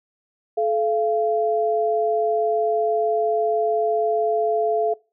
sine tone pair together, 432.2 / 686 Hz, A4 / F5, -31 / -31 cents, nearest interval minor sixth, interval 800 cents, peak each -21 dBFS, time 0.57-4.94 s, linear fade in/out 10 ms, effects noise-tail reverb RT60 0.3 s tail -22 dB re dry

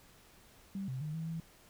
sine tone with pitch steps, 195.2 / 130.1 / 152.4 / 161.8 / 163.8 Hz, G3 / C3 / D#3 / E3 / E3, -7 / -9 / -36 / -32 / -11 cents, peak -36 dBFS, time 0.75-1.4 s, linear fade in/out 2 ms, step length 130 ms, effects pink hiss -61 dBFS RMS until 1.69 s

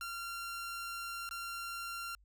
sawtooth tone with dropouts, 1379 Hz, F6, 22 cents flat, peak -36 dBFS, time 0.01-2.15 s, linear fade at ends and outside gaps 1 ms, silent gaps 1.291-1.31 s, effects added 50 Hz sine -62 dBFS peak until 2.24 s

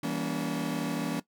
40% pulse chord, E diminished seventh, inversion none, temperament just, 164.81 / 197.78 / 237.3 / 284.8 Hz, E3 / G3 / Bb3 / Db4, 0 / +16 / +31 / +47 cents, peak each -35 / -37 / -34 / -32 dBFS, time 0.03-1.2 s, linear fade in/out 5 ms, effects noise-tail reverb RT60 0.1 s tail -17 dB re dry

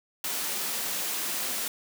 white high-pass noise, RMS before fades -31 dBFS, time 0.24-1.68 s, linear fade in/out 2 ms, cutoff 170 Hz, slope 24 dB/octave, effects none

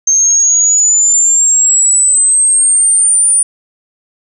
sine exponential sweep, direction up, 6340 to 9397 Hz, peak -6 dBFS, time 0.07-3.43 s, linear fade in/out 5 ms, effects none

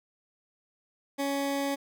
20% pulse tone, 278.9 Hz, C#4, 11 cents sharp, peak -23 dBFS, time 1.18-1.76 s, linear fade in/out 20 ms, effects none

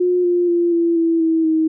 sine tone with pitch steps, 358.9 / 351.7 / 344.7 / 337.8 / 331 / 324.4 / 317.9 Hz, F4 / F4 / F4 / E4 / E4 / E4 / D#4, +47 / +12 / -23 / +42 / +7 / -28 / +37 cents, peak -13 dBFS, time 0-1.68 s, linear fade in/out 10 ms, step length 240 ms, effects none

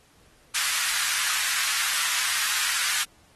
pink high-pass noise, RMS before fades -26 dBFS, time 0.54-3.04 s, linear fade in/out 10 ms, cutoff 1300 Hz, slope 24 dB/octave, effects pink hiss -59 dBFS RMS until 3.35 s + AAC 32 kbps

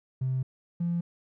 triangle tone pair in turn, 130.2 / 171.7 Hz, C3 / F3, -8 / -29 cents, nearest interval perfect fourth, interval 479 cents, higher second, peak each -22 dBFS, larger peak neither, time 0.21-0.43 / 0.8-1.01 s, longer first, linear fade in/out 10 ms, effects tanh soft clip ceiling -23 dBFS

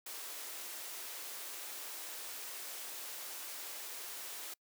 white high-pass noise, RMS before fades -45 dBFS, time 0.06-4.54 s, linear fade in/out 5 ms, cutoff 310 Hz, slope 24 dB/octave, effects noise-tail reverb RT60 0.1 s tail -26 dB re dry

